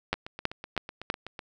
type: two click trains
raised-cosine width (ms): 0.3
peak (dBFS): -22 / -9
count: 11 / 4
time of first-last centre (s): 0.14-1.392 / 0.13-1.101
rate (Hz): 7.99 / 3.09
effects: none